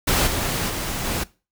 pink noise with level steps, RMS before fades -19 / -24 / -27 / -25 dBFS, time 0.07-1.24 s, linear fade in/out 10 ms, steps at 0.26 / 0.68 / 1.04 s, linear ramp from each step 20 ms, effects noise-tail reverb RT60 0.3 s tail -20 dB re dry

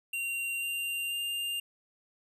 square tone with pitch steps, 2762 / 2781 / 2801 Hz, F7 / F7 / F7, -20 / -8 / +4 cents, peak -32 dBFS, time 0.13-1.6 s, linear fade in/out 5 ms, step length 490 ms, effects none

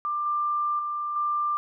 sine tone with level steps, 1188 Hz, D6, 20 cents sharp, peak -25 / -23 / -27 / -23 dBFS, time 0.05-1.57 s, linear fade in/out 0 ms, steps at 0.26 / 0.79 / 1.16 s, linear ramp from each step 2 ms, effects none

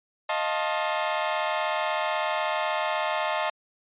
sawtooth chord, F dominant seventh, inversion third, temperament equal with one note detuned, 622.3 / 698.5 / 880 / 1067.9 Hz, Eb5 / F5 / A5 / C6, 0 / 0 / 0 / +35 cents, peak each -25 / -28 / -26 / -28 dBFS, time 0.29-3.5 s, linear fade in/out 5 ms, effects resampled to 8000 Hz

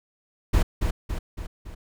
brown noise with echo, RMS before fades -18 dBFS, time 0.53-0.63 s, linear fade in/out 10 ms, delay 280 ms, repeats 4, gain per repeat -5 dB, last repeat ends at 1.75 s, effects none

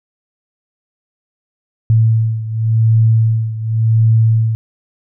sine beating tone pair, 111.8 / 112.7 Hz, A2 / A2, +28 / +42 cents, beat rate 0.9 Hz, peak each -11 / -15 dBFS, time 1.9-4.55 s, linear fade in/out 0 ms, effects none

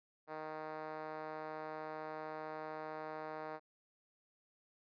5% pulse tone with band-pass filter, 155.56 Hz, D#3, in tune, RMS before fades -45 dBFS, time 0.27-3.6 s, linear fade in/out 50 ms, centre 620 Hz, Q 1.1, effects resampled to 11025 Hz

